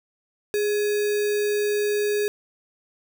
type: tone with sample-and-hold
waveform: sine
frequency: 415.1 Hz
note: G#4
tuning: 1 cent flat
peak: -20 dBFS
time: 0.54-2.28 s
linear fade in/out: 0 ms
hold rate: 2100 Hz
effects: none